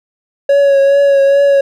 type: tone with vibrato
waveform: triangle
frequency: 557 Hz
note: C#5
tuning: 8 cents sharp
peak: -4 dBFS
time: 0.49-1.61 s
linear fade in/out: 5 ms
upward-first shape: triangle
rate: 2.4 Hz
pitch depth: 29 cents each way
effects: none